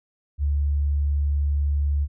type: tone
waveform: sine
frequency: 72 Hz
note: D2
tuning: 34 cents flat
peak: -19 dBFS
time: 0.38-2.08 s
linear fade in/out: 50 ms
effects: none